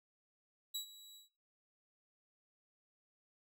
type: tone with ADSR envelope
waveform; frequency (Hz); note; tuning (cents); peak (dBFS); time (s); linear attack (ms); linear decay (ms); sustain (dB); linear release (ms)
sawtooth; 3900; B7; -23; -34; 0.74-1.29; 13; 100; -18; 130
effects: noise-tail reverb RT60 0.4 s tail -22 dB re dry